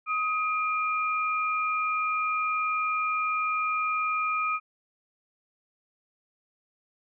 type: tone pair together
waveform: sine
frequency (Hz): 1259.3 / 2400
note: D#6 / D7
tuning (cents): +20 / +37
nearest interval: major seventh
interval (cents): 1117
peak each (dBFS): -26 / -30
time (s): 0.06-4.6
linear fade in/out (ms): 50
effects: none